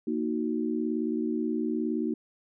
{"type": "chord", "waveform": "sine", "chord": "D# minor", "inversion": "second", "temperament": "equal", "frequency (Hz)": [233.1, 311.1, 370], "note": ["A#3", "D#4", "F#4"], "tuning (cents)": [0, 0, 0], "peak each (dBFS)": [-30, -30, -33], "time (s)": [0.07, 2.14], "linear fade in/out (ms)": 5, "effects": []}